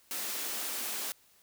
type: high-pass noise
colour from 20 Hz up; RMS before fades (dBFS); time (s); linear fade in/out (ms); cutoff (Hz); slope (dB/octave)
white; -36; 0.11-1.12; 0; 200; 96
effects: white hiss -64 dBFS RMS until 1.42 s